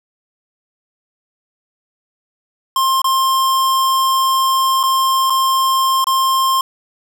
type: tone with dropouts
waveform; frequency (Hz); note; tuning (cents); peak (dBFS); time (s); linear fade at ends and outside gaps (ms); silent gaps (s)
square; 1059; C6; +21; -13; 2.76-6.61; 2; 3.018-3.043 / 4.831-4.836 / 5.299-5.303 / 6.043-6.069
effects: none